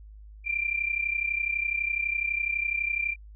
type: tone pair together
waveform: sine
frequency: 2360 / 2392 Hz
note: D7 / D7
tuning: +8 / +31 cents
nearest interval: unison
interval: 23 cents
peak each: -28 / -29 dBFS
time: 0.44-3.16 s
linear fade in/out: 50 ms
effects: added 52 Hz sine -44 dBFS peak until 3.35 s